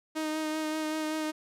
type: tone with vibrato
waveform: sawtooth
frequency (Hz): 311.1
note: D#4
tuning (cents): 0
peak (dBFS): -26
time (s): 0.15-1.32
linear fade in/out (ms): 20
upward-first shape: sine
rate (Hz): 5.2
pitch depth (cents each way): 18
effects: low-pass 12000 Hz 12 dB/octave